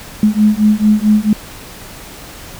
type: beating tone pair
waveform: sine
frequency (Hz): 210 / 214.5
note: G#3 / A3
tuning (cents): +19 / -44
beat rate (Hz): 4.5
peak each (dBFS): -11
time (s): 0.23-1.33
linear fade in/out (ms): 2
effects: pink hiss -33 dBFS RMS until 2.59 s